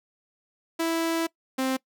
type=tone pair in turn; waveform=sawtooth; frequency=329.6 / 262.4 Hz; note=E4 / C4; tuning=0 / +5 cents; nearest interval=major third; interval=395 cents; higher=first; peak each=-20 dBFS; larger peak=neither; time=0.79-1.27 / 1.58-1.77 s; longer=first; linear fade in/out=10 ms; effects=noise-tail reverb RT60 0.1 s tail -22 dB re dry